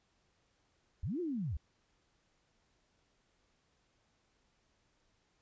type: linear two-way sweep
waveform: sine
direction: up then down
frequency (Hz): 55.9 to 370 to 55.9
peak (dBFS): -34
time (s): 1.03-1.57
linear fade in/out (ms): 5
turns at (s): 1.2
effects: pink hiss -75 dBFS RMS until 5.41 s + resampled to 16000 Hz